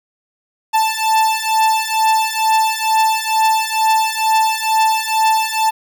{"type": "beating tone pair", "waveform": "45% pulse", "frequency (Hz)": [880, 882.2], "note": ["A5", "A5"], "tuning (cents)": [0, 4], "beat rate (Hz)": 2.2, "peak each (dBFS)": -16, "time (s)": [0.73, 5.71], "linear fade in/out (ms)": 20, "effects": []}